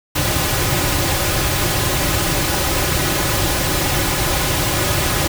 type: noise with comb filter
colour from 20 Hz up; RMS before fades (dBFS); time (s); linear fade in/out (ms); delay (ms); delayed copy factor
pink; -18; 0.15-5.28; 10; 4.4; -0.6
effects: none